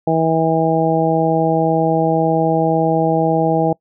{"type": "harmonic tone", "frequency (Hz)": 161.9, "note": "E3", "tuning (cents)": -31, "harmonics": [1, 2, 3, 4, 5], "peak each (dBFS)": [-19, -19, -19, -19, -19], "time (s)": [0.07, 3.73], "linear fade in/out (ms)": 5, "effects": ["noise-tail reverb RT60 0.1 s tail -24 dB re dry"]}